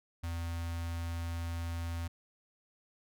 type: tone with notch filter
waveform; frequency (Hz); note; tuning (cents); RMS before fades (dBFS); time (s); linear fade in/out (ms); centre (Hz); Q
square; 84; E2; +33; -37; 0.23-2.08; 10; 390; 0.98
effects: none